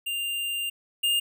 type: tone pair in turn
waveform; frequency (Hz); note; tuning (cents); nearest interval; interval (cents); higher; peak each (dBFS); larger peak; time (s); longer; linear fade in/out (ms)
square; 2794 / 2820; F7 / F7; 0 / +16; unison; 16; second; -28 / -22; second; 0.06-0.7 / 1.03-1.2; first; 10
effects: none